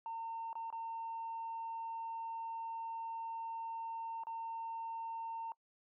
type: tone with dropouts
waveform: sine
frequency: 910 Hz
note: A#5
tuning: 42 cents flat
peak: -38 dBFS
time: 0.06-5.52 s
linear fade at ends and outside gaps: 1 ms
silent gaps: 0.53-0.554 / 0.703-0.726 / 4.236-4.269 s
effects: noise-tail reverb RT60 0.1 s tail -23 dB re dry + tanh soft clip ceiling -36 dBFS